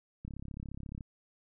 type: click train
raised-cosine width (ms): 5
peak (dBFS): -30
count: 27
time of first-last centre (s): 0.25-1.008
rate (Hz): 34.3
effects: none